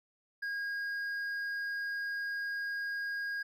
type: tone with hard clipping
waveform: triangle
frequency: 1632 Hz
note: G#6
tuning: 31 cents flat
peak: -35 dBFS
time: 0.42-3.43 s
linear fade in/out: 10 ms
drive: 7 dB
effects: none